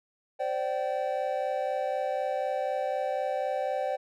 triangle chord, C suspended second, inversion none, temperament equal with one note detuned, 523.3 / 587.3 / 768.3 Hz, C5 / D5 / G5, 0 / 0 / -35 cents, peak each -30 dBFS, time 0.39-3.97 s, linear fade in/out 20 ms, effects none

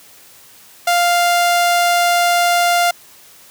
sawtooth tone, 698.5 Hz, F5, in tune, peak -8 dBFS, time 0.87-2.91 s, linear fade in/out 5 ms, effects white hiss -44 dBFS RMS until 3.5 s + high-pass 60 Hz 12 dB/octave

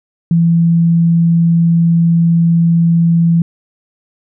sine tone, 167.8 Hz, E3, 31 cents sharp, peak -7 dBFS, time 0.31-3.42 s, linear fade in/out 2 ms, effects none

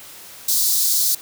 white high-pass noise, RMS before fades -18 dBFS, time 0.48-1.15 s, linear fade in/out 5 ms, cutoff 3900 Hz, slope 48 dB/octave, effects white hiss -40 dBFS RMS until 1.21 s + high-pass 60 Hz 12 dB/octave

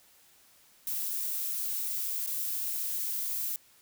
violet noise with dropouts, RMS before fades -33 dBFS, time 0.87-3.56 s, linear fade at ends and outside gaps 1 ms, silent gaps 2.263-2.273 s, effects white hiss -61 dBFS RMS until 3.81 s

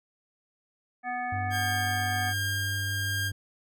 harmonic tone, 246.9 Hz, B3, in tune, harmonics 1 / 3 / 5 / 7 / 9, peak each -42 / -31 / -42 / -36 / -41 dBFS, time 1.03-2.34 s, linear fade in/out 50 ms
triangle tone with vibrato, 98.1 Hz, G2, 2 cents sharp, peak -29 dBFS, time 1.32-3.32 s, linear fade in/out 5 ms, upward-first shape sine, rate 5.1 Hz, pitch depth 8 cents each way
sawtooth tone with tremolo, 1609 Hz, G6, 45 cents sharp, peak -25 dBFS, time 1.5-3.32 s, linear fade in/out 50 ms, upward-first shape triangle, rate 1.3 Hz, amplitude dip 25%
effects none

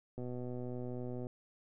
click train, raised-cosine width 2 ms, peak -30 dBFS, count 136, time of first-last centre 0.18-1.269 s, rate 124 Hz, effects none

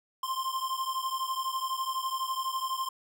square beating tone pair, 1046.5 / 1058.5 Hz, C6 / C6, 0 / +20 cents, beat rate 12 Hz, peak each -33 / -35 dBFS, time 0.23-2.89 s, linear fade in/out 5 ms, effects none

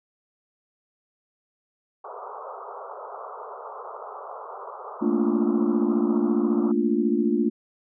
white band-pass noise, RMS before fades -38 dBFS, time 2.04-6.72 s, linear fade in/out 5 ms, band 400 to 1300 Hz, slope 96 dB/octave
sine chord, Bb major seventh, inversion third, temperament just, 218.5 / 233.1 / 291.4 / 349.6 Hz, A3 / Bb3 / D4 / F4, -12 / 0 / -13 / +2 cents, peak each -25 dBFS, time 5.01-7.5 s, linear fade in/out 20 ms
effects none

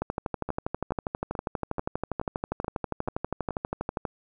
two click trains, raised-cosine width 1 ms, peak -18 / -14 dBFS, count 8 / 51, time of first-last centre 0.49-3.507 / 0.02-4.052 s, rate 2.32 / 12.4 Hz, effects none

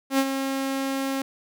sawtooth tone with ADSR envelope, 270.1 Hz, C#4, 45 cents flat, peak -13 dBFS, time 0.1-1.22 s, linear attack 86 ms, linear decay 55 ms, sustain -8 dB, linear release 3 ms, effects none

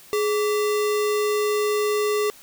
sine tone with sample-and-hold, 420 Hz, G#4, 19 cents sharp, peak -19 dBFS, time 0.13-2.3 s, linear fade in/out 0 ms, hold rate 1575 Hz, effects white hiss -48 dBFS RMS until 2.42 s

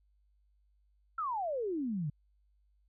sine exponential sweep, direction down, 1374 to 138.59 Hz, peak -32 dBFS, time 1.18-2.1 s, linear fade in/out 5 ms, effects added 50 Hz sine -67 dBFS peak until 2.88 s

